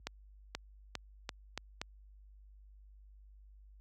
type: accelerating click train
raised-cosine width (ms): 0.2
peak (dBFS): -20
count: 6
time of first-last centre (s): 0.07-1.815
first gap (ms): 480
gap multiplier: 0.84
effects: added 50 Hz sine -46 dBFS peak until 3.8 s + high-pass 80 Hz 12 dB/octave